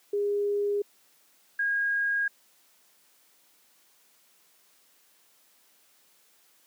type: tone pair in turn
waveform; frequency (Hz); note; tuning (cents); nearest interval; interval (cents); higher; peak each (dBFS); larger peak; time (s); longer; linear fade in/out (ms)
sine; 408.1 / 1632.4; G#4 / G#6; -30 / -30; 2 octaves; 2400; second; -24; neither; 0.13-0.82 / 1.59-2.28; neither; 5
effects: white hiss -63 dBFS RMS until 6.66 s + high-pass 200 Hz 12 dB/octave